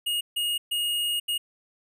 square tone bursts at uneven times, 2865 Hz, F7, 44 cents sharp, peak -25 dBFS, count 4, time 0.06-0.21 / 0.36-0.58 / 0.71-1.2 / 1.28-1.38 s, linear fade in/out 10 ms, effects none

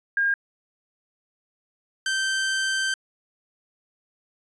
sine / sawtooth tone pair in turn, 1616 / 1556.8 Hz, G#6 / G6, -48 / -12 cents, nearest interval minor second, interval 64 cents, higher first, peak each -19 dBFS, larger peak neither, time 0.17-0.34 / 2.06-2.94 s, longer second, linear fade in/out 2 ms, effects resampled to 22050 Hz

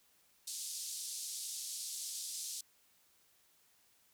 white band-pass noise, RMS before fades -43 dBFS, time 0.47-2.61 s, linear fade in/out 5 ms, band 4100 to 10000 Hz, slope 24 dB/octave, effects white hiss -70 dBFS RMS until 4.13 s

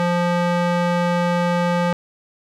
square tone with band-pass filter, 174.61 Hz, F3, in tune, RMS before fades -19 dBFS, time 0-1.93 s, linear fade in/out 0 ms, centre 830 Hz, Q 0.53, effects none

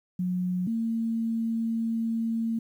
sine tone pair in turn, 181.1 / 227.3 Hz, F#3 / A#3, -37 / -43 cents, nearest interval major third, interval 394 cents, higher second, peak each -25 dBFS, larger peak neither, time 0.19-0.67 / 0.67-2.59 s, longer second, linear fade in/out 5 ms, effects 10-bit

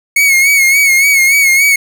45% pulse tone with vibrato, 2200 Hz, C#7, 14 cents flat, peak -6 dBFS, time 0.16-1.76 s, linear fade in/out 5 ms, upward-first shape sine, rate 3.5 Hz, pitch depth 58 cents each way, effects none

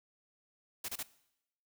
white noise bursts, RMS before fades -39 dBFS, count 3, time 0.84-1.03 s, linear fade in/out 5 ms, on 44 ms, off 29 ms, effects noise-tail reverb RT60 0.8 s tail -19 dB re dry

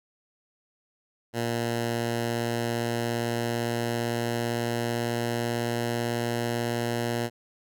10% pulse tone with pitch glide, 117.3 to 118.25 Hz, A#2 to A#2, +11 to +25 cents, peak -18 dBFS, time 1.33-7.3 s, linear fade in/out 50 ms, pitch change +14 cents, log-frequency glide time 1.64-6.13 s, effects none

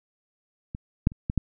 clicks, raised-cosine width 5 ms, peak -21 / -6 / -29 / -14 / -10 dBFS, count 5, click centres 0.749 / 1.071 / 1.119 / 1.299 / 1.377 s, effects none

